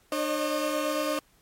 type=tone cluster; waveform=30% pulse; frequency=300.5 / 542 / 610 Hz; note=D4 / C#5 / D#5; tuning=+40 / -39 / -34 cents; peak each=-28 dBFS; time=0.12-1.19 s; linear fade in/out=2 ms; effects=pink hiss -63 dBFS RMS until 1.41 s + MP3 64 kbps